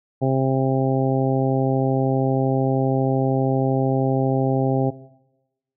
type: harmonic tone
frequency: 132.8 Hz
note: C3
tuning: 26 cents sharp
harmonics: 1 / 2 / 3 / 4 / 5 / 6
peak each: -20 / -23 / -25 / -26 / -27 / -28 dBFS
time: 0.21-4.91 s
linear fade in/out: 20 ms
effects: noise-tail reverb RT60 1.0 s tail -19 dB re dry